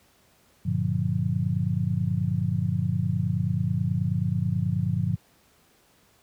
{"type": "chord", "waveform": "sine", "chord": "G minor seventh", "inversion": "none", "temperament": "just", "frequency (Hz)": [98, 117.6, 147, 176.4], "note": ["G2", "Bb2", "D3", "F3"], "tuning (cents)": [0, 16, 2, 18], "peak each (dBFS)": -28, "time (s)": [0.65, 5.16], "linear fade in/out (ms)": 10, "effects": ["pink hiss -61 dBFS RMS until 6.22 s", "high-pass 60 Hz 12 dB/octave"]}